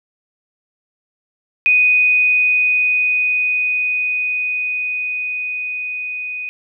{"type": "tone with level ramp", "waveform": "sine", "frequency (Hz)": 2489, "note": "D#7", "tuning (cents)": 0, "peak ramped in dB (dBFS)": [-9, -23], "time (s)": [1.66, 6.49], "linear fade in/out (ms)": 0, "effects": []}